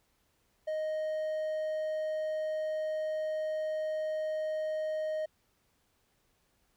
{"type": "tone", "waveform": "triangle", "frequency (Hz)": 622.3, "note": "D#5", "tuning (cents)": 0, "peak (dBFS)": -29, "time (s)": [0.67, 5.26], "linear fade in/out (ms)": 10, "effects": ["pink hiss -73 dBFS RMS until 6.76 s"]}